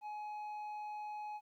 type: tone with low-pass filter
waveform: square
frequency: 842 Hz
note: G#5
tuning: 24 cents sharp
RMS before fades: -44 dBFS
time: 0.01-1.41 s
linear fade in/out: 50 ms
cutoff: 1800 Hz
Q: 0.8
effects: 13-bit